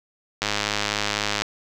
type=click train; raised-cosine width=0.2 ms; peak=-5 dBFS; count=105; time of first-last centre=0.42-1.42 s; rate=104 Hz; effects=none